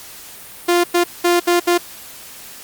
sawtooth tone bursts at uneven times, 349.2 Hz, F4, in tune, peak -8 dBFS, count 5, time 0.68-0.84 / 0.94-1.04 / 1.24-1.4 / 1.47-1.6 / 1.67-1.78 s, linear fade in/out 10 ms, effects white hiss -37 dBFS RMS until 2.63 s + Opus 48 kbps

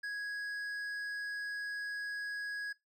triangle tone with hard clipping, 1661.2 Hz, G#6, in tune, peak -38 dBFS, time 0.03-2.73 s, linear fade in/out 10 ms, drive 10 dB, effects noise-tail reverb RT60 0.2 s tail -21 dB re dry

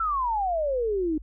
sine exponential sweep, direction down, 1361 to 298.5 Hz, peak -23 dBFS, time 0-1.18 s, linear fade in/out 5 ms, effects added 50 Hz sine -39 dBFS peak until 1.22 s

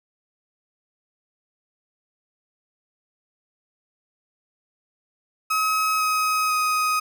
35% pulse tone with pitch steps, 1276 / 1265 / 1254.1 Hz, D#6 / D#6 / D#6, +43 / +28 / +13 cents, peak -18 dBFS, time 5.5-7 s, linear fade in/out 10 ms, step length 500 ms, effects none

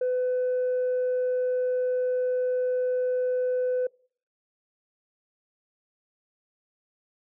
sine tone, 503 Hz, B4, 32 cents sharp, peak -21 dBFS, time 0.01-3.87 s, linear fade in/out 5 ms, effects noise-tail reverb RT60 0.5 s tail -26 dB re dry + tanh soft clip ceiling -21 dBFS

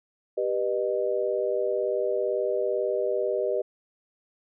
sine chord, G augmented, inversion none, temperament just, 392 / 490 / 612.5 Hz, G4 / B4 / D#5, 0 / -14 / -27 cents, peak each -28 dBFS, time 0.37-3.62 s, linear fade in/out 10 ms, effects none

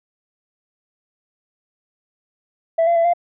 sine tone with pitch steps, 660 / 683 / 670 / 694 Hz, E5 / F5 / E5 / F5, +2 / -39 / +28 / -11 cents, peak -11 dBFS, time 2.78-3.136 s, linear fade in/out 10 ms, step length 89 ms, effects tanh soft clip ceiling -11 dBFS

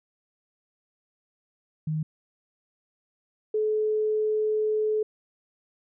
sine tone pair in turn, 155.56 / 429.7 Hz, D#3 / A4, 0 / -41 cents, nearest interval octave + tritone, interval 1759 cents, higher second, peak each -25 / -22 dBFS, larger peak second, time 1.87-2.03 / 3.54-5.03 s, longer second, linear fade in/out 5 ms, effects none

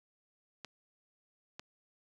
clicks, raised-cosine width 0.2 ms, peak -26 dBFS, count 2, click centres 0.647 / 1.595 s, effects high-pass 80 Hz 12 dB/octave + 10-bit

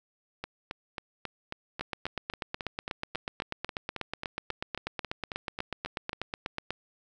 two click trains, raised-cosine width 0.3 ms, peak -16 / -19 dBFS, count 41 / 22, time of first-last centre 1.81-6.706 / 0.44-6.131 s, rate 8.17 / 3.69 Hz, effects none

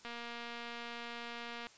click train, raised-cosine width 0.3 ms, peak -29 dBFS, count 383, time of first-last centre 0.05-1.669 s, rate 236 Hz, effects white hiss -60 dBFS RMS until 1.77 s + resampled to 16000 Hz

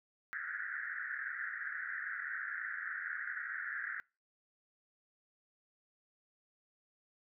white band-pass noise, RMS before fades -41 dBFS, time 0.33-4 s, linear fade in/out 0 ms, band 1400 to 1900 Hz, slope 96 dB/octave, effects noise-tail reverb RT60 0.3 s tail -25 dB re dry

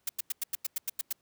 blue noise bursts, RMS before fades -31 dBFS, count 10, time 0.07-1.127 s, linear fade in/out 5 ms, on 22 ms, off 93 ms, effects pink hiss -73 dBFS RMS until 1.21 s + high-pass 80 Hz 12 dB/octave

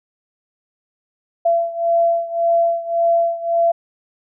sine beating tone pair, 676 / 677.8 Hz, E5 / E5, +43 / +48 cents, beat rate 1.8 Hz, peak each -16 / -19 dBFS, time 1.45-3.72 s, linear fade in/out 10 ms, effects none

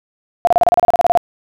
sine tone bursts, 698.5 Hz, F5, in tune, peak -7 dBFS, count 14, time 0.45-1.174 s, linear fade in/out 0 ms, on 22 ms, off 32 ms, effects none

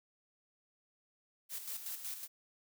blue noise with tremolo, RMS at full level -41 dBFS, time 1.49-2.28 s, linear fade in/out 50 ms, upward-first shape square, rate 5.4 Hz, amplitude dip 55%, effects none

